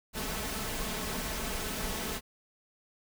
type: noise with comb filter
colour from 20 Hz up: pink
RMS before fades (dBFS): -35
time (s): 0.13-2.21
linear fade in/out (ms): 50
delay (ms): 4.6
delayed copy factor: +0.5
effects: none